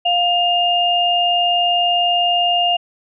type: tone pair together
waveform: sine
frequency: 704.3 / 2820 Hz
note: F5 / F7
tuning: +14 / +16 cents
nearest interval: 2 octaves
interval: 2402 cents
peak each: -16 dBFS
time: 0.05-2.77 s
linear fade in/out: 10 ms
effects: none